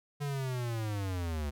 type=linear sweep; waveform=square; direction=down; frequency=146.1 to 70.3 Hz; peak=-33 dBFS; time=0.2-1.51 s; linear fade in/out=20 ms; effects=none